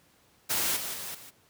white noise with level steps, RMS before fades -28 / -35 / -38 / -48 dBFS, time 0.49-1.31 s, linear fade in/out 20 ms, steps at 0.76 / 0.93 / 1.14 s, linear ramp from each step 10 ms, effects pink hiss -63 dBFS RMS until 1.49 s + high-pass 80 Hz 12 dB/octave

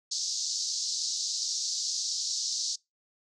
pink band-pass noise, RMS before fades -32 dBFS, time 0.11-2.76 s, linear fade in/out 10 ms, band 4300 to 6800 Hz, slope 48 dB/octave, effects noise-tail reverb RT60 0.2 s tail -24 dB re dry

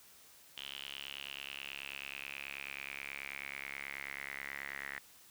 sawtooth tone with band-pass filter sweep, 69.3 Hz, C#2, in tune, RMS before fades -45 dBFS, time 0.57-4.99 s, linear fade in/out 5 ms, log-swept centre 3100 to 1900 Hz, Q 7.8, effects white hiss -60 dBFS RMS until 5.3 s

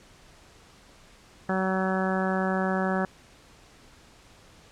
harmonic tone, 188.7 Hz, F#3, 34 cents sharp, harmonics 1 / 2 / 3 / 4 / 5 / 6 / 7 / 8 / 9, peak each -27 / -32 / -32 / -32 / -37 / -39 / -36 / -37 / -35 dBFS, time 1.49-3.05 s, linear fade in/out 2 ms, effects pink hiss -54 dBFS RMS until 4.71 s + low-pass 8000 Hz 12 dB/octave

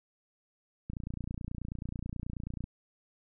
click train, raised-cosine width 5 ms, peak -25 dBFS, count 52, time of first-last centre 0.9-2.641 s, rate 29.3 Hz, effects none

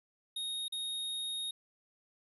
square tone with dropouts, 3729 Hz, A#7, in tune, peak -36 dBFS, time 0.36-1.51 s, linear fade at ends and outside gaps 5 ms, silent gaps 0.682-0.722 s, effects resampled to 32000 Hz

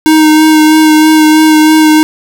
square tone with vibrato, 311.1 Hz, D#4, in tune, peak -3 dBFS, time 0.06-2.03 s, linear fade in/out 0 ms, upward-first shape sine, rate 3.1 Hz, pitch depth 16 cents each way, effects none

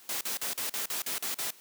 white noise bursts, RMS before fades -33 dBFS, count 9, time 0.09-1.506 s, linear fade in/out 2 ms, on 120 ms, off 42 ms, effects white hiss -55 dBFS RMS until 1.6 s + high-pass 200 Hz 12 dB/octave

